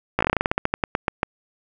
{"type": "slowing click train", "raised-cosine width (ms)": 0.5, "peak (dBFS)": -4, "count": 18, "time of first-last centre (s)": [0.19, 1.231], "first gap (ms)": 16, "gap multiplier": 1.15, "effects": []}